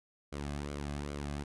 sawtooth tone with flanger, 72.1 Hz, D2, 31 cents flat, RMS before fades -39 dBFS, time 0.32-1.44 s, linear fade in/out 10 ms, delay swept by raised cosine 1.1 to 2.2 ms, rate 2.5 Hz, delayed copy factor -0.6, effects resampled to 24000 Hz

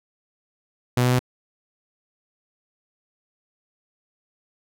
sawtooth tone with pitch steps, 123.7 / 124.78 / 125.86 Hz, B2 / B2 / B2, +3 / +18 / +33 cents, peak -13 dBFS, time 0.97-1.192 s, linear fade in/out 5 ms, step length 74 ms, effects none

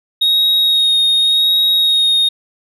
sine tone with vibrato, 3748 Hz, A#7, 9 cents sharp, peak -7 dBFS, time 0.21-2.29 s, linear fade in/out 10 ms, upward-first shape sine, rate 0.88 Hz, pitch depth 18 cents each way, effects tanh soft clip ceiling -9 dBFS

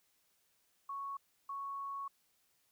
sine tone bursts at uneven times, 1108.7 Hz, C#6, in tune, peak -39 dBFS, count 2, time 0.89-1.17 / 1.49-2.08 s, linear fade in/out 5 ms, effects white hiss -75 dBFS RMS until 2.71 s

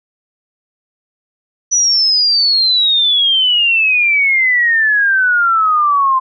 sine exponential sweep, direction down, 5960 to 1035 Hz, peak -9 dBFS, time 1.71-6.2 s, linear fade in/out 20 ms, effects none

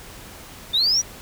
sine linear sweep, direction up, 3520 to 5920 Hz, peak -15 dBFS, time 0.73-1.02 s, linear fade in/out 20 ms, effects tanh soft clip ceiling -12 dBFS + pink hiss -41 dBFS RMS until 1.21 s

